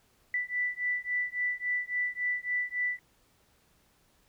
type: beating tone pair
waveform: sine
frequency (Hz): 1975.5 / 1979.1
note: B6 / B6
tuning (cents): 0 / +3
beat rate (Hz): 3.6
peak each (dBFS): -32 / -32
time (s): 0.34-2.99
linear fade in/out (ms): 2
effects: pink hiss -67 dBFS RMS until 4.28 s